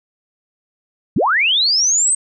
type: linear sweep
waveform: sine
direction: up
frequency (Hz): 108.5 to 8420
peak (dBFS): -12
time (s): 1.16-2.15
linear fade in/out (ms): 5
effects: none